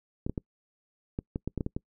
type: clicks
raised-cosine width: 3 ms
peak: -18 dBFS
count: 10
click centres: 0.265 / 0.296 / 0.378 / 1.189 / 1.359 / 1.476 / 1.577 / 1.608 / 1.664 / 1.765 s
effects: noise-tail reverb RT60 0.1 s tail -26 dB re dry